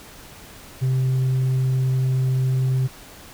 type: tone with tanh clipping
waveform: sine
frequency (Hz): 130.2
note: C3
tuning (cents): -8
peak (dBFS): -18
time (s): 0.81-2.88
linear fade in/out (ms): 20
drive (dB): 2
effects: pink hiss -43 dBFS RMS until 3.33 s